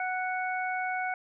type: harmonic tone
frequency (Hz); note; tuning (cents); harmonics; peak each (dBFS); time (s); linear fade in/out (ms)
740; F#5; 0; 1 / 2 / 3; -31 / -34 / -36; 0-1.14; 2
effects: none